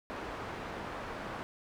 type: low-pass noise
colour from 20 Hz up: white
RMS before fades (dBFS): -41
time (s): 0.1-1.43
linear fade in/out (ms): 0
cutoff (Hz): 1200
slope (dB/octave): 12
effects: none